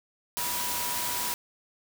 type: tone in noise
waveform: sine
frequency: 972 Hz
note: B5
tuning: 28 cents flat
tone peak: -36 dBFS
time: 0.37-1.34 s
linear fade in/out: 0 ms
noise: white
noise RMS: -31 dBFS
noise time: 0.37-1.34 s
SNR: -8 dB
effects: none